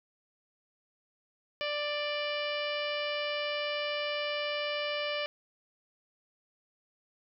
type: harmonic tone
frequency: 589 Hz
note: D5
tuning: 5 cents sharp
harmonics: 1 / 2 / 3 / 4 / 5 / 6 / 7 / 8 / 9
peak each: -34 / -41 / -41 / -38 / -38 / -48 / -49 / -46 / -50 dBFS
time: 1.61-5.26 s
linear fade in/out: 0 ms
effects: none